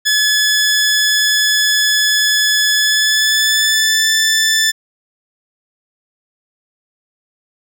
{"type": "tone with pitch glide", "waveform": "15% pulse", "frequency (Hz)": [1711, 1761.1], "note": ["A6", "A6"], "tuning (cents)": [-49, 1], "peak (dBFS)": -5, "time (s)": [0.05, 4.72], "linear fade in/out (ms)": 20, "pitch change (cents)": 50, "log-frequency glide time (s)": [2.75, 4.07], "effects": []}